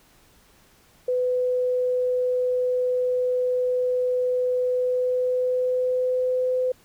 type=tone with pitch glide; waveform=sine; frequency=501 to 508 Hz; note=B4 to B4; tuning=+25 to +49 cents; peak=-20 dBFS; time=1.08-6.72 s; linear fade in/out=5 ms; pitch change=+24 cents; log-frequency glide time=4.72-6.58 s; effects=pink hiss -57 dBFS RMS until 6.84 s